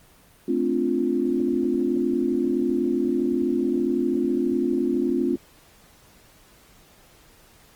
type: chord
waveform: sine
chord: D minor seventh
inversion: second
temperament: equal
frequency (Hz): 220 / 261.6 / 293.7 / 349.2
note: A3 / C4 / D4 / F4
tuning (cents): 0 / 0 / 0 / 0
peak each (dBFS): -29 / -24 / -28 / -24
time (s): 0.48-5.36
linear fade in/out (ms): 5
effects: pink hiss -54 dBFS RMS until 7.75 s + Opus 24 kbps